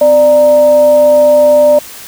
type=tone with frequency modulation; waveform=sine; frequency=592 Hz; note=D5; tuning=14 cents sharp; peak=-3 dBFS; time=0.01-1.79 s; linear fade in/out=5 ms; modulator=335 Hz; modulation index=0.29; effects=white hiss -30 dBFS RMS until 2.07 s

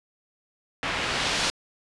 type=noise with low-pass filter sweep; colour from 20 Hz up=white; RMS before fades=-27 dBFS; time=0.83-1.5 s; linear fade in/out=0 ms; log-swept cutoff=2200 to 5100 Hz; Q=0.87; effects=resampled to 24000 Hz

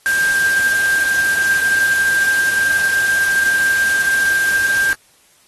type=tone in noise; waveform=sine; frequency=1588 Hz; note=G6; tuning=22 cents sharp; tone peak=-13 dBFS; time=0.06-4.93 s; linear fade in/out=0 ms; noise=white; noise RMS=-25 dBFS; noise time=0.06-4.93 s; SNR=+9 dB; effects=white hiss -53 dBFS RMS until 5.47 s + AAC 32 kbps

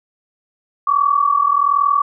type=tone pair together; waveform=sine; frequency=1120 / 1161.2 Hz; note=C#6 / D6; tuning=+18 / -20 cents; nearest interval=minor second; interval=62 cents; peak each=-15 dBFS; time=0.87-2.02 s; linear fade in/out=5 ms; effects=none

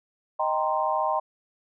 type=chord; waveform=sine; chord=C minor seventh; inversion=first; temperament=equal; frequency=622.3 / 784 / 932.3 / 1046.5 Hz; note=Eb5 / G5 / Bb5 / C6; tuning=0 / 0 / 0 / 0 cents; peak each=-28 dBFS; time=0.39-1.2 s; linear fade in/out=10 ms; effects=none

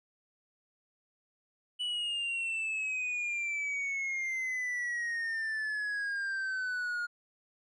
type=exponential sweep; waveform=triangle; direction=down; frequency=2969 to 1423 Hz; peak=-30 dBFS; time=1.79-7.07 s; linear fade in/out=20 ms; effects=resampled to 22050 Hz

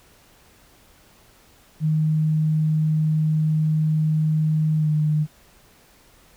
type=tone with pitch glide; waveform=sine; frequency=155.56 to 152.53 Hz; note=D#3 to D#3; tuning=0 to -34 cents; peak=-17 dBFS; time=1.8-5.27 s; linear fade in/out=50 ms; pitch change=-34 cents; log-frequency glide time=4.77-4.9 s; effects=pink hiss -54 dBFS RMS until 6.36 s

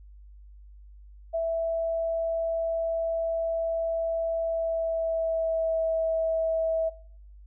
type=tone with pitch glide; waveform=sine; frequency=659.3 to 649.5 Hz; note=E5 to E5; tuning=0 to -26 cents; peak=-24 dBFS; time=1.33-6.9 s; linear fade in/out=20 ms; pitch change=-26 cents; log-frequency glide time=4.42-5.78 s; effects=noise-tail reverb RT60 0.7 s tail -23 dB re dry + added 50 Hz sine -46 dBFS peak until 7.46 s

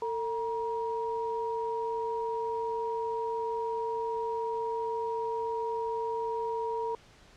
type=tone pair together; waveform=sine; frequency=450.7 / 949.5 Hz; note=A4 / A#5; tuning=+42 / +32 cents; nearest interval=octave + minor second; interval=1290 cents; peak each=-32 / -33 dBFS; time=0.02-6.95 s; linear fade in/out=2 ms; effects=pink hiss -57 dBFS RMS until 7.36 s + low-pass 6000 Hz 12 dB/octave

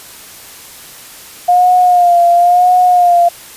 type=tone with vibrato; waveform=sine; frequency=709 Hz; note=F5; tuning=26 cents sharp; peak=-5 dBFS; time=1.48-3.29 s; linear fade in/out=10 ms; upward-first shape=sine; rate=0.97 Hz; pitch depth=44 cents each way; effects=white hiss -34 dBFS RMS until 3.56 s + resampled to 32000 Hz

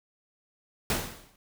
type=noise with exponential decay; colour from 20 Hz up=pink; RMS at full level=-25 dBFS; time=0.9-1.36 s; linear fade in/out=1 ms; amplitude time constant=100 ms; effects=none

